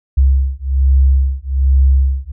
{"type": "beating tone pair", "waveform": "sine", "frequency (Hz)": [66.5, 67.7], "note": ["C2", "C#2"], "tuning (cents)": [29, -40], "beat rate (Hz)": 1.2, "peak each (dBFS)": -12, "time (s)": [0.17, 2.32], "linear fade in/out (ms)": 10, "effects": []}